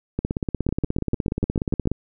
two click trains, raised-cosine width 3 ms, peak -9 / -10 dBFS, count 9 / 30, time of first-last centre 0.69-1.873 / 0.19-1.916 s, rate 6.76 / 16.8 Hz, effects none

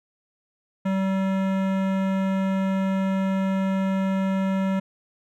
sine tone with hard clipping, 191.9 Hz, G3, 37 cents flat, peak -23 dBFS, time 0.85-4.8 s, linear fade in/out 10 ms, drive 18 dB, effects none

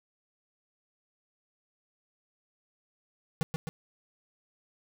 square tone with echo, 160.2 Hz, E3, 49 cents flat, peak -26 dBFS, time 3.41-3.43 s, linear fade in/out 0 ms, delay 130 ms, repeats 2, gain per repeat -4 dB, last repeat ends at 3.69 s, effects none

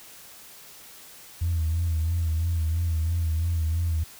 sine tone with vibrato, 82.41 Hz, E2, in tune, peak -21 dBFS, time 1.41-4.04 s, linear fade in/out 10 ms, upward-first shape sine, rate 3 Hz, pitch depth 67 cents each way, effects tanh soft clip ceiling -18 dBFS + white hiss -47 dBFS RMS until 4.19 s

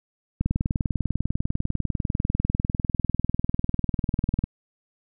click train, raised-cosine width 5 ms, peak -11 dBFS, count 82, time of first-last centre 0.41-4.44 s, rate 20.1 Hz, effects none

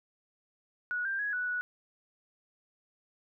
sine tone with pitch steps, 1463 / 1583 / 1668 / 1478 / 1470 Hz, F#6 / G6 / G#6 / F#6 / F#6, -20 / +17 / +7 / -2 / -12 cents, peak -30 dBFS, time 0.91-1.61 s, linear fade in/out 0 ms, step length 140 ms, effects none

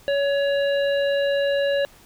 harmonic tone, 562 Hz, C#5, 24 cents sharp, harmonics 1 / 3 / 5 / 7, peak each -19 / -29 / -33 / -36 dBFS, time 0.08-1.85 s, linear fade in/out 0 ms, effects pink hiss -51 dBFS RMS until 2.05 s

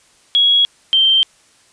sine tone pair in turn, 3325 / 3138 Hz, G#7 / G7, +1 / +1 cents, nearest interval minor second, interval 100 cents, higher first, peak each -9 dBFS, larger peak neither, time 0.35-0.65 / 0.93-1.23 s, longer neither, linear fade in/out 0 ms, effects white hiss -52 dBFS RMS until 1.72 s + resampled to 22050 Hz

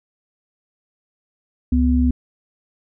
sine tone pair together, 69.75 / 248.9 Hz, C#2 / B3, +11 / +14 cents, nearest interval octave + minor seventh, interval 2203 cents, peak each -16 dBFS, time 1.72-2.11 s, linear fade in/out 5 ms, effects none

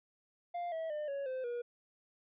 triangle tone with pitch steps, 698.5 / 648 / 601.1 / 557.6 / 517.3 / 479.9 Hz, F5 / E5 / D5 / C#5 / C5 / B4, 0 / -30 / +40 / +10 / -20 / -50 cents, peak -34 dBFS, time 0.54-1.62 s, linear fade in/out 10 ms, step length 180 ms, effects resampled to 8000 Hz

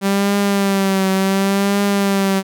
sawtooth tone with vibrato, 196 Hz, G3, in tune, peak -10 dBFS, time 0.01-2.43 s, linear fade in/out 50 ms, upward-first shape triangle, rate 0.69 Hz, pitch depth 52 cents each way, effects none

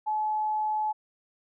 sine tone, 857 Hz, A5, 46 cents flat, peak -25 dBFS, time 0.06-0.93 s, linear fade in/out 20 ms, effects none

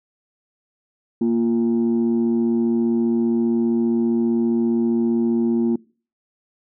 sine tone pair together, 233.1 / 348.2 Hz, A#3 / F4, 0 / -5 cents, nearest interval perfect fifth, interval 695 cents, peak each -16 / -20 dBFS, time 1.21-5.76 s, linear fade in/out 5 ms, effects noise-tail reverb RT60 0.4 s tail -24 dB re dry + tanh soft clip ceiling -12 dBFS

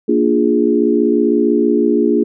sine chord, Bb dominant seventh, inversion none, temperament equal, 233.1 / 293.7 / 349.2 / 415.3 Hz, Bb3 / D4 / F4 / Ab4, 0 / 0 / 0 / 0 cents, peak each -16 dBFS, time 0.08-2.24 s, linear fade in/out 10 ms, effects none

